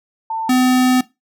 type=tone pair in turn; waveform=sine / square; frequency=894 / 253.9 Hz; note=A5 / B3; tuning=+27 / +48 cents; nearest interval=octave + minor seventh; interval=2179 cents; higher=first; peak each=-19 / -12 dBFS; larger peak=second; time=0.3-0.49 / 0.49-1.01 s; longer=second; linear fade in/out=5 ms; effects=noise-tail reverb RT60 0.2 s tail -18 dB re dry